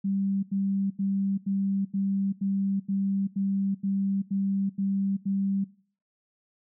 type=tone bursts; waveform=sine; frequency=196 Hz; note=G3; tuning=in tune; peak=-24 dBFS; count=12; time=0.04-5.644 s; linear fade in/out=10 ms; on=390 ms; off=84 ms; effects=noise-tail reverb RT60 0.5 s tail -21 dB re dry